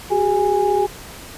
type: tone cluster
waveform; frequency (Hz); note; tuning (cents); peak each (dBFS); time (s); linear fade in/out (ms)
sine; 375.8 / 411.4 / 823; F#4 / G#4 / G#5; +27 / -16 / -16; -19; 0.1-0.87; 20
effects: pink hiss -37 dBFS RMS until 1.37 s + resampled to 32000 Hz